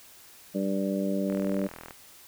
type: harmonic tone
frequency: 97.5 Hz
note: G2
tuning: 9 cents flat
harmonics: 2 / 3 / 4 / 5 / 6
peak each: -28 / -32 / -37 / -37 / -33 dBFS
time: 0.54-1.68 s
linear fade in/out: 20 ms
type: click train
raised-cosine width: 0.5 ms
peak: -26 dBFS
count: 26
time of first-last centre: 1.3-1.908 s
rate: 41.1 Hz
effects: white hiss -52 dBFS RMS until 2.27 s